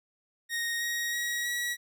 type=tone with pitch steps; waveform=sawtooth; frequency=1864.7 / 1884.2 / 1903.9 / 1923.8 Hz; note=A#6 / A#6 / A#6 / B6; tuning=0 / +18 / +36 / -46 cents; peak=-26 dBFS; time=0.49-1.77 s; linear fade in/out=50 ms; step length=320 ms; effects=none